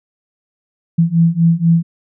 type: beating tone pair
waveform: sine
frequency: 164.81 / 168.91 Hz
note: E3 / E3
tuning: 0 / +43 cents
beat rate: 4.1 Hz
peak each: -13 / -12 dBFS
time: 0.98-1.83 s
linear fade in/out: 10 ms
effects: none